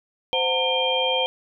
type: tone cluster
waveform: sine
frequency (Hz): 517 / 728 / 909 / 2404 / 3175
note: C5 / F#5 / A#5 / D7 / G7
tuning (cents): -21 / -28 / -44 / +40 / +21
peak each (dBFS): -24 / -30 / -28 / -30 / -23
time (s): 0.33-1.26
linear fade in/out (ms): 0
effects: none